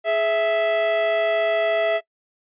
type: tone pair together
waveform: 45% pulse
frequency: 421.6 / 659.3 Hz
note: G#4 / E5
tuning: +26 / 0 cents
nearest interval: minor sixth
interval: 774 cents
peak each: -28 / -18 dBFS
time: 0.04-2.01 s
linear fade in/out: 50 ms
effects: noise-tail reverb RT60 0.1 s tail -24 dB re dry + resampled to 8000 Hz